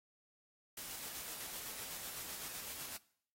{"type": "noise with tremolo", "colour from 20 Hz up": "white", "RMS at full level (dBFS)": -45, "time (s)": [0.77, 2.97], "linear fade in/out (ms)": 5, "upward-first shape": "square", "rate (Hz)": 7.9, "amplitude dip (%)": 25, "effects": ["noise-tail reverb RT60 0.6 s tail -20 dB re dry", "AAC 48 kbps"]}